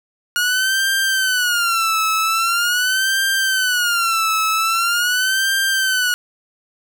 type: tone with vibrato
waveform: sawtooth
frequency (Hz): 1434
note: F6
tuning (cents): +45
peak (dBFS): -12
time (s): 0.36-6.14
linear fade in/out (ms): 0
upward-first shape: sine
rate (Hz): 0.43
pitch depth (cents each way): 170
effects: none